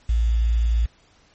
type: tone with quantisation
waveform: sine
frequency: 56.9 Hz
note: A#1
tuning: 41 cents flat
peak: -16 dBFS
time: 0.09-0.86 s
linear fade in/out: 5 ms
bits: 7
effects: pink hiss -57 dBFS RMS until 1.34 s + MP3 32 kbps